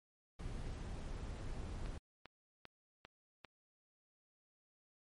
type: noise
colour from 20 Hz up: brown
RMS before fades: -44 dBFS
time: 0.39-1.98 s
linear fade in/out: 5 ms
type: click train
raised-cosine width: 0.3 ms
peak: -34 dBFS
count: 5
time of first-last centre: 1.86-3.447 s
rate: 2.52 Hz
effects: MP3 48 kbps